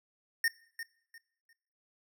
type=tone with echo; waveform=square; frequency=1830 Hz; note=A#6; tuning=32 cents flat; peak=-26 dBFS; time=0.44-0.48 s; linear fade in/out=2 ms; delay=350 ms; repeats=3; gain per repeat=-12 dB; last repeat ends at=1.53 s; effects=noise-tail reverb RT60 0.7 s tail -22 dB re dry